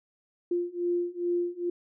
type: beating tone pair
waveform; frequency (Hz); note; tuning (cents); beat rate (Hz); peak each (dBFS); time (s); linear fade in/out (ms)
sine; 348.6 / 351; F4 / F4; -3 / +9; 2.4; -30 / -29; 0.51-1.7; 5
effects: none